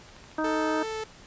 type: click train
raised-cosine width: 0.3 ms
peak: -33 dBFS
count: 9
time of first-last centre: 0.09-0.692 s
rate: 13.3 Hz
type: harmonic tone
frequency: 312.2 Hz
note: D#4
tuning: 6 cents sharp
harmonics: 1 / 2 / 3 / 4 / 5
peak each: -28 / -31 / -33 / -34 / -35 dBFS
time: 0.38-0.83 s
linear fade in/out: 5 ms
type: tone with vibrato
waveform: sawtooth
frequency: 440 Hz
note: A4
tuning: in tune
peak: -27 dBFS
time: 0.44-1.04 s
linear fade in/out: 5 ms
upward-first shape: sine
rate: 3.1 Hz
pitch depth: 8 cents each way
effects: pink hiss -50 dBFS RMS until 1.26 s + resampled to 16000 Hz